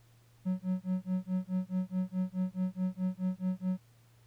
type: tone with tremolo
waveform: triangle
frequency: 185 Hz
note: F#3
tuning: in tune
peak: -25 dBFS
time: 0.45-3.78 s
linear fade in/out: 20 ms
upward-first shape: sine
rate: 4.7 Hz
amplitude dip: 100%
effects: added 117 Hz sine -60 dBFS peak until 4.26 s + pink hiss -68 dBFS RMS until 4.26 s